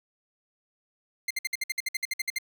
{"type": "tone bursts", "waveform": "sawtooth", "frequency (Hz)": 2093, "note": "C7", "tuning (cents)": 0, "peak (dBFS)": -23, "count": 14, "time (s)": [1.28, 2.385], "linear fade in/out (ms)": 5, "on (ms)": 26, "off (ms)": 57, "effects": []}